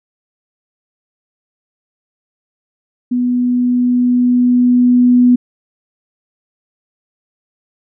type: tone with level ramp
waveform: sine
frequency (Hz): 246.6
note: B3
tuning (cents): -2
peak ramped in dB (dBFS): -12 to -5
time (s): 3.11-5.36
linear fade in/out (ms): 10
effects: none